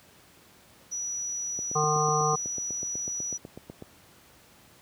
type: tone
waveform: sine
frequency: 5870 Hz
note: F#8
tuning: 15 cents flat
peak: -30 dBFS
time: 0.91-3.38 s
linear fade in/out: 20 ms
type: click train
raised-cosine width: 2 ms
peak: -26 dBFS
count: 19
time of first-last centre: 1.59-3.823 s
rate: 8.06 Hz
type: harmonic tone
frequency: 151.8 Hz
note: D#3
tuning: 42 cents flat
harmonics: 1 / 3 / 5 / 7 / 8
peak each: -29 / -29 / -29 / -29 / -29 dBFS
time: 1.75-2.36 s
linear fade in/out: 10 ms
effects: pink hiss -56 dBFS RMS until 4.81 s + high-pass 80 Hz 12 dB/octave